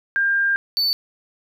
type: tone pair in turn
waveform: sine / triangle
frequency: 1600 / 4507 Hz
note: G6 / C#8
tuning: +35 / +28 cents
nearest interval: octave + tritone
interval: 1793 cents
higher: second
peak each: -16 dBFS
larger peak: neither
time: 0.16-0.56 / 0.77-0.93 s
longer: first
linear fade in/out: 0 ms
effects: none